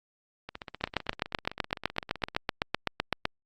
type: two click trains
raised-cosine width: 0.3 ms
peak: -9 / -22 dBFS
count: 20 / 30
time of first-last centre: 0.84-3.254 / 0.49-2.349 s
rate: 7.87 / 15.6 Hz
effects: Opus 48 kbps